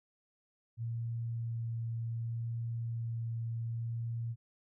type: tone with vibrato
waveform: sine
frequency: 115.6 Hz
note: A#2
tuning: 14 cents flat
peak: -34 dBFS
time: 0.77-4.36 s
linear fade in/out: 50 ms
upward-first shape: sine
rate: 0.67 Hz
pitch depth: 9 cents each way
effects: none